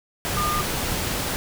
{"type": "tone in noise", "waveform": "sine", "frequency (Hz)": 1210, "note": "D#6", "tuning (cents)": -49, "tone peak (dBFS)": -23, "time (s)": [0.37, 0.61], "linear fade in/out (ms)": 0, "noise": "pink", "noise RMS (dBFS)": -26, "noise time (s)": [0.25, 1.36], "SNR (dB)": 0, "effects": []}